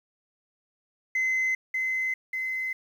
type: tone with echo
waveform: sine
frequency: 2051 Hz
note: C7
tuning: 35 cents flat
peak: -21 dBFS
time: 1.15-1.55 s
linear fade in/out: 5 ms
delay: 590 ms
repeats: 2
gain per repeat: -3 dB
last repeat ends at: 2.73 s
effects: tanh soft clip ceiling -21 dBFS + 9-bit